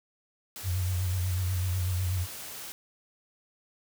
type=noise; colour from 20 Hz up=white; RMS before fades=-41 dBFS; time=0.56-2.72 s; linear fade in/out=0 ms
type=tone with vibrato; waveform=sine; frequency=91.6 Hz; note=F#2; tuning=17 cents flat; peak=-26 dBFS; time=0.63-2.27 s; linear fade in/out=50 ms; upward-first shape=triangle; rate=8.1 Hz; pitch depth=62 cents each way
effects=none